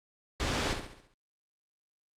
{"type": "noise with echo", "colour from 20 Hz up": "pink", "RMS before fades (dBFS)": -31, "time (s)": [0.4, 0.73], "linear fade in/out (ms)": 0, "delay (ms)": 68, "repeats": 6, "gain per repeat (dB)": -6, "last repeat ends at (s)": 1.138, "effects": ["low-pass 6000 Hz 12 dB/octave", "Opus 48 kbps"]}